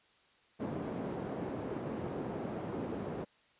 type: band-pass noise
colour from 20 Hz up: white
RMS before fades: -39 dBFS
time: 0.59-3.25 s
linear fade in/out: 20 ms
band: 130 to 420 Hz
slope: 12 dB/octave
effects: white hiss -67 dBFS RMS until 3.59 s + resampled to 8000 Hz